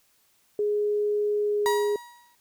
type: tone with pitch glide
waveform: sine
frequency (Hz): 416.3 to 413.7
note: G#4 to G#4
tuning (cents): +4 to -7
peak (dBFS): -22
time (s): 0.59-1.96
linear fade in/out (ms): 2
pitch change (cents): -11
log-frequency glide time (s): 1.4-1.73
type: tone with exponential decay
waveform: 35% pulse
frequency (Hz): 957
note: A#5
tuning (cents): +45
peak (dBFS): -20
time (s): 1.66-2.35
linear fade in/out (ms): 0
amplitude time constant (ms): 150
effects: white hiss -65 dBFS RMS until 2.4 s